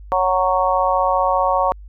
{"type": "harmonic tone", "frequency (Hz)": 185, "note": "F#3", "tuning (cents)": 0, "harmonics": [3, 4, 5, 6], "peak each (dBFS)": [-20, -20, -20, -20], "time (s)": [0.12, 1.72], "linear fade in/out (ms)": 0, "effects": ["added 50 Hz sine -35 dBFS peak until 1.88 s"]}